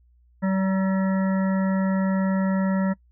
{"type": "harmonic tone with a mistuned harmonic", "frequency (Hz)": 191.3, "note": "G3", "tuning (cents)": -42, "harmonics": [1, 3, 5, 7, 9, 10], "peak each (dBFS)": [-20, -30, -34, -37, -39, -40], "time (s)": [0.42, 2.94], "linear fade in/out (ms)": 20, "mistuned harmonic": 5, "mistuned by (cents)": -16, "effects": ["noise-tail reverb RT60 0.1 s tail -23 dB re dry", "added 60 Hz sine -55 dBFS peak until 3.11 s"]}